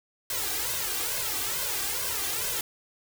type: noise with flanger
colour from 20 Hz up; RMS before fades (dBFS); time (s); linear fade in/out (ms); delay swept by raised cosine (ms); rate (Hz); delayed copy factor
white; -30; 0.3-2.61; 2; 1.9 to 2.58; 2.3; +0.95
effects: none